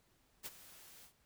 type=noise with ADSR envelope; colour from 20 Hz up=white; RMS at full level=-43 dBFS; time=0.43-1.13 s; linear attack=29 ms; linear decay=35 ms; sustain=-15 dB; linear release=98 ms; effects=pink hiss -73 dBFS RMS until 1.25 s